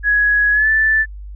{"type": "tone with pitch glide", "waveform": "sine", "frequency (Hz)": [1673, 1758.2], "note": ["G#6", "A6"], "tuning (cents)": [12, -2], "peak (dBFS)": -11, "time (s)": [0.03, 1.06], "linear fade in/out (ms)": 50, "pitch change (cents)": 86, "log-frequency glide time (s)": [0.52, 0.69], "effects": ["added 50 Hz sine -29 dBFS peak until 1.35 s"]}